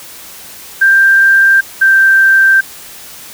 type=tone pair in turn; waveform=sine; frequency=1581 / 1568.3 Hz; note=G6 / G6; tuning=+14 / 0 cents; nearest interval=unison; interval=14 cents; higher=first; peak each=-4 dBFS; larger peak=neither; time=0.81-1.61 / 1.81-2.61 s; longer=neither; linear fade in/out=10 ms; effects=white hiss -32 dBFS RMS until 3.33 s